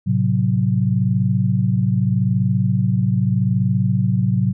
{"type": "chord", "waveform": "sine", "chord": "F# diminished", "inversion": "first", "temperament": "equal", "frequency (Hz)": [110, 130.81, 185], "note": ["A2", "C3", "F#3"], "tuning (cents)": [0, 0, 0], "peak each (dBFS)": -19, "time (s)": [0.06, 4.53], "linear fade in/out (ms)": 20, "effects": []}